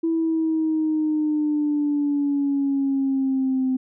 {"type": "exponential sweep", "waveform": "sine", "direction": "down", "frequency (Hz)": [329.6, 258.3], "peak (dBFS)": -18, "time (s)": [0.03, 3.77], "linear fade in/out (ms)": 10, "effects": ["tanh soft clip ceiling -14 dBFS"]}